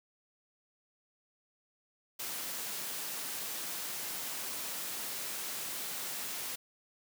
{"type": "high-pass noise", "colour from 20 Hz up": "white", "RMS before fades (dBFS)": -39, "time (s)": [2.19, 6.56], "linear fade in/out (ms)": 10, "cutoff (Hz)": 150, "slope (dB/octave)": 12, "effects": []}